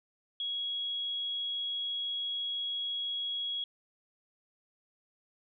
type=tone; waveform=sine; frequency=3322 Hz; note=G#7; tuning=in tune; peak=-32 dBFS; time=0.4-3.64 s; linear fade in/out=2 ms; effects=none